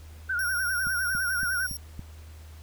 sine tone with vibrato, 1480 Hz, F#6, in tune, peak -25 dBFS, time 0.29-1.67 s, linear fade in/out 10 ms, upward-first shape triangle, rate 9.9 Hz, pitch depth 110 cents each way
5% pulse tone, 5588 Hz, F8, in tune, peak -28 dBFS, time 0.39-1.77 s, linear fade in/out 2 ms
click train, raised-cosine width 5 ms, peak -25 dBFS, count 5, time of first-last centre 0.87-1.994 s, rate 3.56 Hz
effects added 78 Hz sine -43 dBFS peak until 2.62 s + pink hiss -55 dBFS RMS until 2.62 s

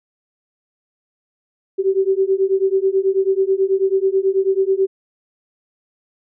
sine beating tone pair, 380.8 / 390 Hz, F#4 / G4, +50 / -9 cents, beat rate 9.2 Hz, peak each -17 dBFS, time 1.78-4.87 s, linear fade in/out 20 ms, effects none

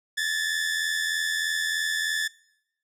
sawtooth tone pair together, 1725.8 / 1809 Hz, A6 / A6, -34 / +48 cents, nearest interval minor second, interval 82 cents, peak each -22 / -27 dBFS, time 0.17-2.28 s, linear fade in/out 10 ms, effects noise-tail reverb RT60 0.8 s tail -22 dB re dry + low-pass 11000 Hz 12 dB/octave

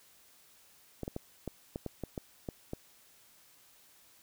clicks, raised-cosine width 2 ms, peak -23 dBFS, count 10, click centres 1.033 / 1.079 / 1.164 / 1.477 / 1.759 / 1.863 / 2.037 / 2.178 / 2.488 / 2.734 s, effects white hiss -62 dBFS RMS until 4.22 s

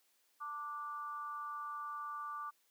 sine tone with amplitude modulation, 1174.7 Hz, D6, in tune, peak -37 dBFS, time 0.4-2.51 s, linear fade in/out 20 ms, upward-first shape sine, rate 285 Hz, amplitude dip 70%, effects white hiss -74 dBFS RMS until 2.7 s + high-pass 300 Hz 12 dB/octave

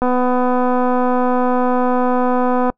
click train, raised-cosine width 1 ms, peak -5 dBFS, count 671, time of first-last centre 0.02-2.7 s, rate 250 Hz, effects noise-tail reverb RT60 0.1 s tail -26 dB re dry

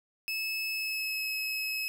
30% pulse tone with pitch glide, 2600 to 2572 Hz, E7 to E7, -24 to -43 cents, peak -28 dBFS, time 0.28-1.88 s, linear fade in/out 0 ms, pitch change -19 cents, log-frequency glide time 0.71-1.28 s, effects none

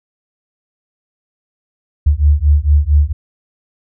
sine beating tone pair, 71.5 / 75.9 Hz, D2 / D#2, -46 / -42 cents, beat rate 4.4 Hz, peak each -11 dBFS, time 2.06-3.13 s, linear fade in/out 10 ms, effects none

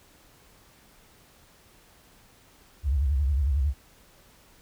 sine tone with vibrato, 69.6 Hz, C#2, 8 cents sharp, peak -21 dBFS, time 2.83-3.74 s, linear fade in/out 50 ms, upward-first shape sine, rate 11 Hz, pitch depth 170 cents each way, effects pink hiss -57 dBFS RMS until 4.61 s

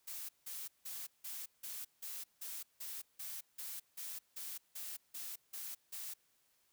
blue noise bursts, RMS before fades -45 dBFS, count 16, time 0.07-6.14 s, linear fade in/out 10 ms, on 220 ms, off 170 ms, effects white hiss -75 dBFS RMS until 6.72 s

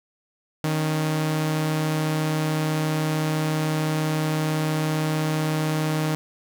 sawtooth tone pair together, 155.56 / 277.2 Hz, D#3 / C#4, 0 / 0 cents, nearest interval minor seventh, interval 1000 cents, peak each -18 / -29 dBFS, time 0.64-6.15 s, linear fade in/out 0 ms, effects none

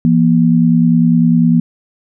sine tone pair together, 168.5 / 238.5 Hz, E3 / A#3, +38 / +40 cents, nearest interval tritone, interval 602 cents, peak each -10 dBFS, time 0.05-1.6 s, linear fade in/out 0 ms, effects none

